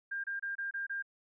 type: tone bursts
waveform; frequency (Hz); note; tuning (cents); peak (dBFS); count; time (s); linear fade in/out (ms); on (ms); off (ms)
sine; 1600; G6; +35; -34; 6; 0.11-1.025; 10; 130; 27
effects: none